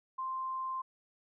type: tone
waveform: sine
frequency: 1046.5 Hz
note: C6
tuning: in tune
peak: -34 dBFS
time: 0.18-0.82 s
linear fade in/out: 10 ms
effects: none

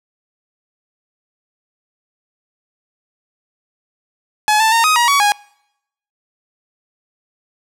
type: tone with pitch steps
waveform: sawtooth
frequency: 849 / 884 / 918 / 1255 / 953 / 1128 / 824 Hz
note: G#5 / A5 / A#5 / D#6 / A#5 / C#6 / G#5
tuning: +38 / +8 / -27 / +15 / +38 / +30 / -14 cents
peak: -7 dBFS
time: 4.48-5.32 s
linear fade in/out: 0 ms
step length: 120 ms
effects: noise-tail reverb RT60 0.8 s tail -26 dB re dry + low-pass 12000 Hz 12 dB/octave

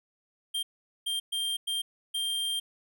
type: tone bursts at uneven times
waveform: square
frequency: 3183 Hz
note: G7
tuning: 26 cents sharp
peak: -29 dBFS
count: 5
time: 0.54-0.63 / 1.06-1.2 / 1.32-1.57 / 1.67-1.82 / 2.14-2.6 s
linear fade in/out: 10 ms
effects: none

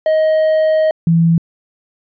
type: tone pair in turn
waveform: triangle / sine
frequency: 628 / 166.34 Hz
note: D#5 / E3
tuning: +16 / +16 cents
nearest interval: octave + major seventh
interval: 2300 cents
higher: first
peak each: -8 dBFS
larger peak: neither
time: 0.06-0.91 / 1.07-1.38 s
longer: first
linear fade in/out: 2 ms
effects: resampled to 11025 Hz

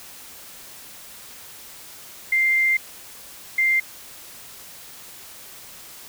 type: tone bursts at uneven times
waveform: sine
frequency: 2095 Hz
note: C7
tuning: 2 cents sharp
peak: -16 dBFS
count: 2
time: 2.32-2.77 / 3.58-3.8 s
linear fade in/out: 5 ms
effects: white hiss -42 dBFS RMS until 6.08 s

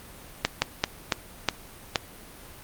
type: slowing click train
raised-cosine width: 0.2 ms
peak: -3 dBFS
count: 6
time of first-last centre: 0.45-1.958 s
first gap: 170 ms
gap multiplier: 1.29
effects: pink hiss -46 dBFS RMS until 2.63 s + Opus 32 kbps

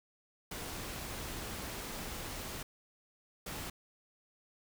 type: noise bursts at uneven times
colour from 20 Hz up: pink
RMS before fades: -42 dBFS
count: 2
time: 0.51-2.63 / 3.46-3.7 s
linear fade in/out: 5 ms
effects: none

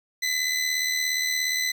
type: tone with amplitude modulation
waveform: 20% pulse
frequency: 2012 Hz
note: B6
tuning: 32 cents sharp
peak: -16 dBFS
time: 0.22-1.72 s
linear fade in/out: 10 ms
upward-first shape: sine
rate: 77.1 Hz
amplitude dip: 50%
effects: none

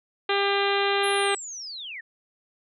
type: harmonic tone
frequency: 399.2 Hz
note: G4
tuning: 32 cents sharp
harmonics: 1 / 2 / 3 / 4 / 5 / 6 / 7 / 8 / 9 / 10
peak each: -25 / -28 / -30 / -31 / -32 / -33 / -33 / -34 / -35 / -35 dBFS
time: 0.29-1.35 s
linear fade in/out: 5 ms
type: linear sweep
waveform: sine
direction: down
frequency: 11080 to 1721 Hz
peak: -34 dBFS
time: 1.03-2.01 s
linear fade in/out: 10 ms
effects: none

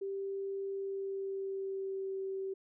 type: tone with pitch glide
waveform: sine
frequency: 392 to 385.3 Hz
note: G4 to G4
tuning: 0 to -30 cents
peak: -35 dBFS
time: 0.01-2.54 s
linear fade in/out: 10 ms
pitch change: -30 cents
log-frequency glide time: 0.71-2.16 s
effects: none

